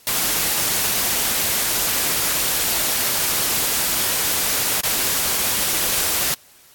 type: noise with dropouts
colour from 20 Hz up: white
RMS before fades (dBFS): -20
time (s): 0.07-6.34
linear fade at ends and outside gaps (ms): 0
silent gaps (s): 4.807-4.835
effects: white hiss -50 dBFS RMS until 6.74 s + AAC 64 kbps